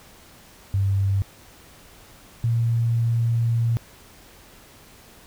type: tone pair in turn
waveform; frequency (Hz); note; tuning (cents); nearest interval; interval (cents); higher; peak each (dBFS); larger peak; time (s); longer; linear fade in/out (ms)
sine; 98 / 116.29; G2 / A#2; 0 / -4; minor third; 296; second; -18 / -18; neither; 0.74-1.22 / 2.44-3.77; second; 0
effects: pink hiss -49 dBFS RMS until 5.26 s